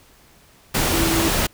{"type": "tone in noise", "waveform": "sine", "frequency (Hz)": 329.6, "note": "E4", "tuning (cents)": 0, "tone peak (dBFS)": -20, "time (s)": [0.93, 1.29], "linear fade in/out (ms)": 10, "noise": "pink", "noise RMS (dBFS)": -20, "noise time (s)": [0.74, 1.47], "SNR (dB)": -3, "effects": ["pink hiss -52 dBFS RMS until 1.53 s"]}